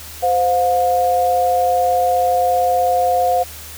sine tone pair together, 515.6 / 714 Hz, C5 / F5, -26 / +38 cents, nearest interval tritone, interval 564 cents, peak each -18 / -14 dBFS, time 0.22-3.44 s, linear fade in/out 20 ms, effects added 77 Hz sine -38 dBFS peak until 3.77 s + white hiss -35 dBFS RMS until 3.77 s

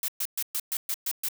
blue noise bursts, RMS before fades -29 dBFS, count 8, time 0.03-1.286 s, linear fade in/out 2 ms, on 52 ms, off 120 ms, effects none

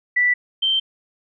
sine tone pair in turn, 1969 / 3126 Hz, B6 / G7, -6 / -6 cents, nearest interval minor sixth, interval 800 cents, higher second, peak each -14 / -16 dBFS, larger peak first, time 0.16-0.34 / 0.62-0.8 s, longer neither, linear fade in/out 10 ms, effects none

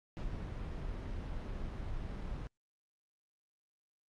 brown noise, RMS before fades -40 dBFS, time 0.17-2.47 s, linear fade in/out 0 ms, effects low-pass 5000 Hz 12 dB/octave + Opus 48 kbps

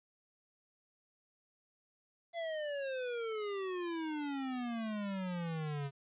square exponential sweep, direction down, 688 to 137.1 Hz, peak -37 dBFS, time 2.33-5.91 s, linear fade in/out 50 ms, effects resampled to 8000 Hz + 12-bit

